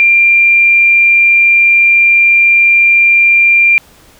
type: tone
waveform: sine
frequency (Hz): 2382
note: D7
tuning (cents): +24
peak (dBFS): -4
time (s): 0-3.78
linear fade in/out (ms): 0
effects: pink hiss -43 dBFS RMS until 4.19 s